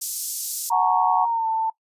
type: high-pass noise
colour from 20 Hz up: pink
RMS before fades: -28 dBFS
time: 0.01-0.7 s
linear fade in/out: 10 ms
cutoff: 5700 Hz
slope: 24 dB/octave
type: tone with pitch glide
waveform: sine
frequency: 932.3 to 890.7 Hz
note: A#5 to A5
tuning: 0 to +21 cents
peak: -20 dBFS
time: 0.7-1.7 s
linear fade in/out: 5 ms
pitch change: -79 cents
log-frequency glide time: 1.29-1.47 s
type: chord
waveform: sine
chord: F# minor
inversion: none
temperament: equal with one note detuned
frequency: 740 / 861.4 / 1108.7 Hz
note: F#5 / A5 / C#6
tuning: 0 / -37 / 0 cents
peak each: -21 / -25 / -24 dBFS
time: 0.71-1.26 s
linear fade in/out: 20 ms
effects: noise-tail reverb RT60 0.1 s tail -20 dB re dry + resampled to 32000 Hz